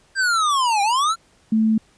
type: linear two-way sweep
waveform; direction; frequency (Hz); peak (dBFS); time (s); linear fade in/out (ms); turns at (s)
square; down then up; 1602 to 784 to 1390; -17; 0.15-1.16; 50; 0.82
type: tone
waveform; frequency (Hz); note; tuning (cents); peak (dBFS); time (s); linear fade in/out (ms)
sine; 220; A3; 0; -14; 1.52-1.78; 5
effects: pink hiss -57 dBFS RMS until 1.97 s + resampled to 22050 Hz